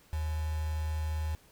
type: tone with quantisation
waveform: sine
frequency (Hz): 77.78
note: D#2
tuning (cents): 0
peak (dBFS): -30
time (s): 0.13-1.35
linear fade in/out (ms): 0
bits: 7
effects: pink hiss -61 dBFS RMS until 1.51 s